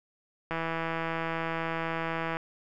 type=click train; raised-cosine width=0.5 ms; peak=-17 dBFS; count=306; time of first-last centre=0.51-2.37 s; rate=164 Hz; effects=none